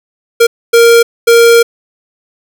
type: tone bursts at uneven times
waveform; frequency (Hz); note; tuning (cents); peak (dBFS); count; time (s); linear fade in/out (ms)
square; 466.3; A#4; +1; -3; 3; 0.4-0.47 / 0.73-1.03 / 1.27-1.63; 10
effects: none